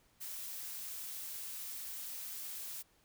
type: noise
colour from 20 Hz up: blue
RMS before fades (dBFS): -44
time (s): 0.2-2.83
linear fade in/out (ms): 20
effects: pink hiss -70 dBFS RMS until 3.04 s